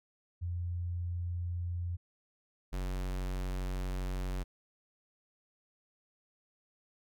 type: tone pair in turn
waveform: sine / square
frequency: 87.31 / 46.25 Hz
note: F2 / F#1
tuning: 0 / 0 cents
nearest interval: major seventh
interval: 1100 cents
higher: first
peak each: -33 / -34 dBFS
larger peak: first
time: 0.41-1.97 / 2.72-4.44 s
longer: second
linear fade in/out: 20 ms
effects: none